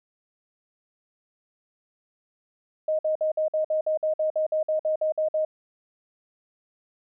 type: tone bursts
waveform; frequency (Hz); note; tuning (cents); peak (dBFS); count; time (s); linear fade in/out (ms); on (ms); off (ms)
sine; 623; D#5; +2; -21; 16; 2.88-5.45; 5; 110; 54
effects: none